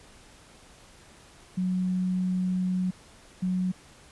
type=tone pair in turn; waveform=sine; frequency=183.7 / 183.7 Hz; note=F#3 / F#3; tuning=-12 / -12 cents; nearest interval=unison; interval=0 cents; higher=neither; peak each=-24 dBFS; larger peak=neither; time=1.57-2.91 / 3.42-3.72 s; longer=first; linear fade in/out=10 ms; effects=pink hiss -53 dBFS RMS until 4.11 s + resampled to 24000 Hz